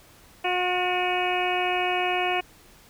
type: harmonic tone with a mistuned harmonic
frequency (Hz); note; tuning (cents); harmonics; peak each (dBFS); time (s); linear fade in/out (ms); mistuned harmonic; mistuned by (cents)
361.4; F#4; -41; 1 / 2 / 3 / 4 / 5 / 6 / 7 / 8; -29 / -26 / -34 / -37 / -35 / -33 / -30 / -33; 0.44-2.41; 10; 6; +65
effects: pink hiss -53 dBFS RMS until 2.89 s